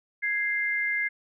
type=tone pair together; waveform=sine; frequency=1661.2 / 2093 Hz; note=G#6 / C7; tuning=0 / 0 cents; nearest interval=major third; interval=400 cents; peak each=-29 / -26 dBFS; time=0.22-1.09 s; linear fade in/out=20 ms; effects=none